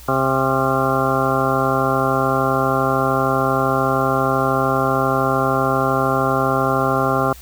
harmonic tone with a mistuned harmonic, 132.9 Hz, C3, 27 cents sharp, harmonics 1 / 2 / 3 / 4 / 5 / 6 / 8 / 9 / 10, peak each -24 / -24 / -24 / -24 / -24 / -24 / -24 / -24 / -24 dBFS, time 0.08-7.33 s, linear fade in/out 5 ms, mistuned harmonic 10, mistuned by +60 cents, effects added 60 Hz sine -39 dBFS peak until 7.41 s + white hiss -43 dBFS RMS until 7.41 s

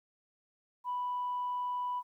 sine tone, 987.8 Hz, B5, in tune, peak -31 dBFS, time 0.84-2.03 s, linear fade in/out 50 ms, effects tanh soft clip ceiling -28 dBFS + 12-bit

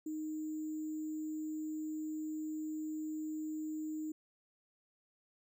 sine tone with sample-and-hold, 310 Hz, D#4, 6 cents flat, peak -37 dBFS, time 0.06-4.12 s, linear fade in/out 5 ms, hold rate 7350 Hz, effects none

